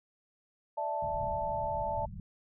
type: chord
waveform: sine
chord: D suspended second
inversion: none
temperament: equal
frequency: 587.3 / 659.3 / 880 Hz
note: D5 / E5 / A5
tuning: 0 / 0 / 0 cents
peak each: -37 / -37 / -33 dBFS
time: 0.77-2.06 s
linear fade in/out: 10 ms
type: low-pass noise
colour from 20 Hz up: pink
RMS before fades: -42 dBFS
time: 1.02-2.2 s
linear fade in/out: 2 ms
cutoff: 210 Hz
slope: 96 dB/octave
effects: none